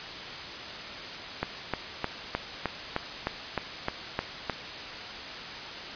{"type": "click train", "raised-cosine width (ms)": 0.5, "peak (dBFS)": -12, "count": 11, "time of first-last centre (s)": [1.43, 4.497], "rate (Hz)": 3.26, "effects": ["white hiss -38 dBFS RMS until 5.95 s", "resampled to 11025 Hz"]}